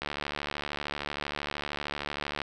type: click train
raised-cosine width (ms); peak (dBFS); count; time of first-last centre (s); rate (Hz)
0.3; -16; 176; 0.02-2.417; 73
effects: none